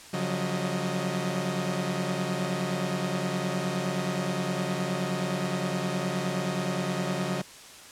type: tone cluster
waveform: sawtooth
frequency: 140.9 / 179.2 / 188.8 / 623 Hz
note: C#3 / F3 / F#3 / D#5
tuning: +29 / +45 / +35 / +2 cents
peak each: -30 / -27 / -29 / -32 dBFS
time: 0.13-7.42 s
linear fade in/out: 10 ms
effects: white hiss -47 dBFS RMS until 7.91 s + low-pass 9000 Hz 12 dB/octave